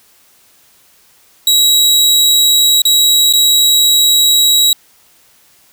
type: tone with dropouts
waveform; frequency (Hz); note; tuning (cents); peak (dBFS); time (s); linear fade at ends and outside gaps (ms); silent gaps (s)
sawtooth; 3863; B7; -39; -4; 1.47-4.73; 2; 2.819-2.852 / 3.327-3.335
effects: white hiss -49 dBFS RMS until 5.72 s